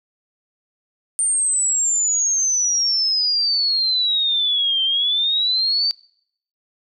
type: exponential two-way sweep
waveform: sine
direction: down then up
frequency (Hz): 8950 to 3126 to 4631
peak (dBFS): -16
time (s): 1.19-5.91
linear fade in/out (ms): 0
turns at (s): 4.83
effects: noise-tail reverb RT60 0.7 s tail -25 dB re dry